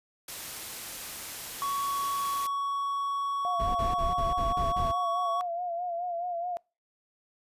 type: noise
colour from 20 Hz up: white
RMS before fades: -39 dBFS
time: 0.28-2.47 s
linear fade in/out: 5 ms
type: tone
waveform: triangle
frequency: 1118 Hz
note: C#6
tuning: 14 cents sharp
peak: -26 dBFS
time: 1.62-5.41 s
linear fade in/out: 0 ms
type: tone with vibrato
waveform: sine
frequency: 698.5 Hz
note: F5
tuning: in tune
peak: -30 dBFS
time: 3.45-6.57 s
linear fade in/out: 0 ms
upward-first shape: sine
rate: 4.7 Hz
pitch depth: 59 cents each way
type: noise bursts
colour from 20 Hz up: brown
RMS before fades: -33 dBFS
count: 7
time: 3.59-4.92 s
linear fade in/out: 10 ms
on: 160 ms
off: 35 ms
effects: noise-tail reverb RT60 0.3 s tail -26 dB re dry + resampled to 32000 Hz